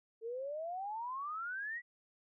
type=exponential sweep; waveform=sine; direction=up; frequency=440 to 1975.5 Hz; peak=-38 dBFS; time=0.21-1.82 s; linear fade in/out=50 ms; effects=none